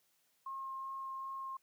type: tone with vibrato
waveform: sine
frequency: 1071 Hz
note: C6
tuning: 40 cents sharp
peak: -40 dBFS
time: 0.46-1.57 s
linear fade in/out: 5 ms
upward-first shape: sine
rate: 2.6 Hz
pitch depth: 8 cents each way
effects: white hiss -75 dBFS RMS until 1.62 s + high-pass 100 Hz 12 dB/octave